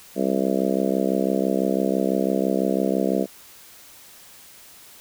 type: harmonic tone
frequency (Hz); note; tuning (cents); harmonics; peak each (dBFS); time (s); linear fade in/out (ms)
66; C2; +16; 3 / 4 / 5 / 6 / 7 / 8 / 9 / 10; -25 / -26 / -27 / -28 / -28 / -29 / -30 / -30; 0.15-3.27; 50
effects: white hiss -47 dBFS RMS until 5 s